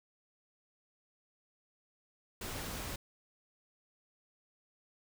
pink noise, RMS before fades -41 dBFS, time 2.41-2.96 s, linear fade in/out 5 ms, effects none

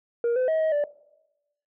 sine tone with pitch steps, 470.9 / 510 / 637 / 633 / 585 Hz, A#4 / C5 / D#5 / D#5 / D5, +18 / -44 / +41 / +30 / -7 cents, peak -18 dBFS, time 0.24-0.84 s, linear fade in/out 2 ms, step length 120 ms, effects noise-tail reverb RT60 0.9 s tail -20 dB re dry + tanh soft clip ceiling -20 dBFS

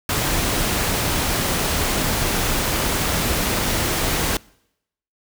pink noise, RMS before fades -21 dBFS, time 0.09-4.37 s, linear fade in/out 2 ms, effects noise-tail reverb RT60 0.8 s tail -25 dB re dry

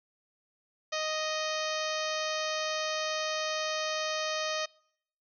harmonic tone, 622.3 Hz, D#5, in tune, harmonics 1 / 2 / 3 / 4 / 5 / 6 / 7 / 8 / 9 / 10, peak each -34 / -37 / -39 / -40 / -41 / -42 / -42 / -43 / -44 / -44 dBFS, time 0.92-4.66 s, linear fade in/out 10 ms, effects noise-tail reverb RT60 0.7 s tail -26 dB re dry

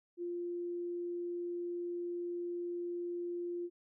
sine tone, 348.8 Hz, F4, 2 cents flat, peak -36 dBFS, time 0.17-3.7 s, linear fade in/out 50 ms, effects none

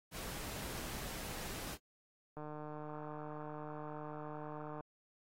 pink noise, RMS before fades -45 dBFS, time 0.11-1.78 s, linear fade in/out 50 ms
click train, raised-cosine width 1 ms, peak -33 dBFS, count 369, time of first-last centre 2.37-4.807 s, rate 151 Hz
effects AAC 48 kbps

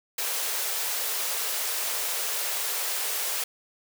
white high-pass noise, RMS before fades -29 dBFS, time 0.18-3.44 s, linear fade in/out 5 ms, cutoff 390 Hz, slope 48 dB/octave, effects none

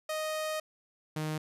sawtooth tone pair in turn, 622.3 / 154.81 Hz, D#5 / D#3, 0 / -8 cents, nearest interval 2 octaves, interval 2408 cents, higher first, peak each -28 dBFS, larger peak neither, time 0.09-0.6 / 1.16-1.38 s, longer first, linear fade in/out 5 ms, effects resampled to 32000 Hz

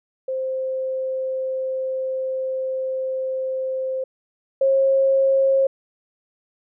sine tone pair in turn, 523.3 / 538.9 Hz, C5 / C#5, 0 / -49 cents, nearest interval minor second, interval 51 cents, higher second, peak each -22 / -14 dBFS, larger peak second, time 0.28-4.04 / 4.61-5.67 s, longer first, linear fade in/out 5 ms, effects none

